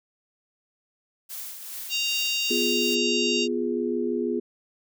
blue noise with tremolo, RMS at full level -35 dBFS, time 1.29-2.96 s, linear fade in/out 20 ms, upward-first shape triangle, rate 2.5 Hz, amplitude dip 50%
harmonic tone, 930 Hz, A#5, 4 cents flat, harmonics 3 / 4 / 5 / 6 / 7 / 8, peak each -26 / -31 / -32 / -36 / -38 / -37 dBFS, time 1.89-3.48 s, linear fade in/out 50 ms
sine chord, F diminished, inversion second, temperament equal, 246.9 / 349.2 / 415.3 Hz, Cb4 / F4 / Ab4, 0 / 0 / 0 cents, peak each -28 dBFS, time 2.5-4.4 s, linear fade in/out 10 ms
effects none

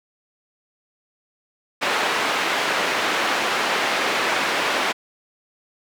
white band-pass noise, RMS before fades -22 dBFS, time 1.81-4.93 s, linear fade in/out 20 ms, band 310 to 2300 Hz, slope 12 dB/octave, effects none

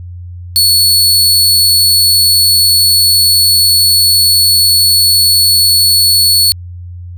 sawtooth tone, 4409 Hz, C#8, 10 cents flat, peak -3 dBFS, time 0.56-6.52 s, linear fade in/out 0 ms, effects added 88 Hz sine -24 dBFS peak until 7.17 s

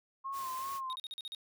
sine tone with vibrato, 1065 Hz, C6, 30 cents sharp, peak -36 dBFS, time 0.24-0.96 s, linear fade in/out 20 ms, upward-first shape sine, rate 2.6 Hz, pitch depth 52 cents each way
white noise, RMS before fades -48 dBFS, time 0.32-0.81 s, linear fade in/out 50 ms
triangle tone bursts, 3729 Hz, A#7, in tune, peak -38 dBFS, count 7, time 0.9-1.348 s, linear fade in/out 0 ms, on 28 ms, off 42 ms
effects none

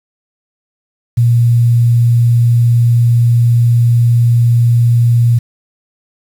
sine tone with quantisation, 118.6 Hz, A#2, 30 cents sharp, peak -6 dBFS, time 1.17-5.39 s, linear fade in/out 10 ms, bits 6, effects none

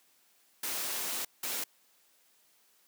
white noise bursts at uneven times, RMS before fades -35 dBFS, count 2, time 0.63-1.25 / 1.43-1.64 s, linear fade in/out 5 ms, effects white hiss -67 dBFS RMS until 2.87 s + high-pass 200 Hz 12 dB/octave

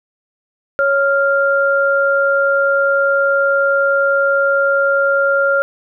sine tone pair together, 554.4 / 1394.8 Hz, C#5 / F6, 0 / -3 cents, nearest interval octave + major third, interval 1597 cents, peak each -14 dBFS, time 0.79-5.62 s, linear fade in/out 0 ms, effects none

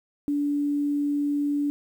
sine tone, 289 Hz, D4, 28 cents flat, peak -22 dBFS, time 0.28-1.7 s, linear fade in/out 0 ms, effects 9-bit

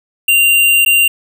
square tone with dropouts, 2778 Hz, F7, 10 cents flat, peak -8 dBFS, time 0.28-1.08 s, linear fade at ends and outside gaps 5 ms, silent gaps 0.85-0.861 s, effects none

